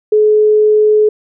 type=tone; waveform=sine; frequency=426.1 Hz; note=G#4; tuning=44 cents sharp; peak=-6 dBFS; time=0.12-1.09 s; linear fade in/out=5 ms; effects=none